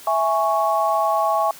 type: chord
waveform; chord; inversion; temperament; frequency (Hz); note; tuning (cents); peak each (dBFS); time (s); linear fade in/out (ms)
sine; C# minor; first; equal; 659.3 / 830.6 / 1108.7; E5 / G#5 / C#6; 0 / 0 / 0; -21; 0.07-1.51; 2
effects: white hiss -42 dBFS RMS until 1.59 s + high-pass 80 Hz 12 dB/octave